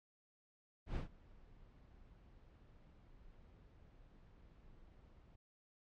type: noise with ADSR envelope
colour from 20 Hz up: brown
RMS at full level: -38 dBFS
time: 0.86-5.36 s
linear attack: 100 ms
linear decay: 120 ms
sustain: -24 dB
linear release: 9 ms
effects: low-pass 4000 Hz 12 dB/octave + MP3 64 kbps